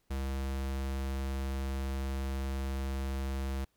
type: tone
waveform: square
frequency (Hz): 67.2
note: C2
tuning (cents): +47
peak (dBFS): -33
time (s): 0.1-3.65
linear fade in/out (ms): 10
effects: pink hiss -75 dBFS RMS until 3.76 s